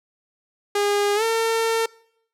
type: tone with pitch glide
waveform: sawtooth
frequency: 408.2 to 452.9 Hz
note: G#4 to A#4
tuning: -30 to -50 cents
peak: -15 dBFS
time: 0.75-1.86 s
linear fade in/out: 5 ms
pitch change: +180 cents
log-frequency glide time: 1.15-1.23 s
effects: noise-tail reverb RT60 0.7 s tail -24 dB re dry + low-pass 12000 Hz 12 dB/octave